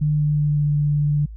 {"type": "tone with pitch glide", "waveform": "sine", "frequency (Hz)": [150.1, 147.18], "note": ["D3", "D3"], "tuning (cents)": [38, 4], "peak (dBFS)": -16, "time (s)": [0.01, 1.26], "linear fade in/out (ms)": 10, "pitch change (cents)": -34, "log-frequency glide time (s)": [0.13, 0.66], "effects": ["added 54 Hz sine -33 dBFS peak until 1.36 s"]}